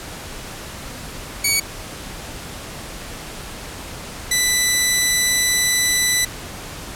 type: tone pair in turn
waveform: 10% pulse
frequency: 2253 / 1985.9 Hz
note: C#7 / B6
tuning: +28 / +9 cents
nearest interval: major second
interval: 219 cents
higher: first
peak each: -6 dBFS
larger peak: neither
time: 1.44-1.6 / 4.31-6.25 s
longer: second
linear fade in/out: 5 ms
effects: pink hiss -33 dBFS RMS until 6.95 s + low-pass 12000 Hz 12 dB/octave